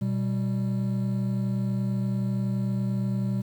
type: tone pair together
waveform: triangle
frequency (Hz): 122.46 / 194.4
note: B2 / G3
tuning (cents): -14 / -14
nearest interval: minor sixth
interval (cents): 800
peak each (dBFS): -25 / -25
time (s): 0.01-3.42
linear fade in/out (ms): 10
effects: 9-bit